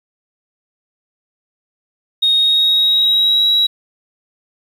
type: tone with pitch glide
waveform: sine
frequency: 3729 to 3876 Hz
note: A#7 to B7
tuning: 0 to -33 cents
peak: -9 dBFS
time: 2.22-3.67 s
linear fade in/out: 10 ms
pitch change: +67 cents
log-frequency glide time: 2.35-3.49 s
effects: tanh soft clip ceiling -6 dBFS + 7-bit